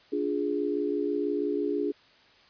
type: chord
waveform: sine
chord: D diminished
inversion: none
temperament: equal with one note detuned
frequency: 290.8 / 349.2 / 415.3 Hz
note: D4 / F4 / Ab4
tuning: -17 / 0 / 0 cents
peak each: -30 / -32 / -29 dBFS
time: 0.12-1.92 s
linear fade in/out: 10 ms
effects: white hiss -58 dBFS RMS until 2.49 s + resampled to 11025 Hz